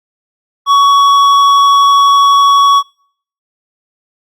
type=tone with hard clipping; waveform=sine; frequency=1122 Hz; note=C#6; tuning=21 cents sharp; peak=-6 dBFS; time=0.66-2.83 s; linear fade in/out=50 ms; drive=8 dB; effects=noise-tail reverb RT60 0.6 s tail -26 dB re dry + Opus 48 kbps